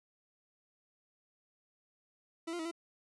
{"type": "tone with pitch steps", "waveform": "40% pulse", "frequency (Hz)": [329.8, 348.3, 321.4, 337], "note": ["E4", "F4", "E4", "E4"], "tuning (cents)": [1, -5, -44, 38], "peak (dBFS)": -36, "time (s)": [2.47, 2.714], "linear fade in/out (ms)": 10, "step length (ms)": 61, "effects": ["resampled to 24000 Hz"]}